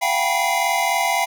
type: tone cluster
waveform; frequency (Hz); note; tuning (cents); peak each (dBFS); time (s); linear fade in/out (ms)
square; 683 / 759 / 803 / 970 / 2072; F5 / F#5 / G5 / B5 / C7; -39 / +44 / +41 / -31 / -17; -25; 0.01-1.26; 20
effects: none